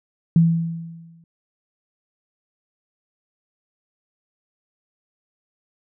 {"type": "tone with exponential decay", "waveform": "sine", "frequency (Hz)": 166, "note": "E3", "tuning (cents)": 12, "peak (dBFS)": -9, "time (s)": [0.36, 1.24], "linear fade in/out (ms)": 2, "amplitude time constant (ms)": 190, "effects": []}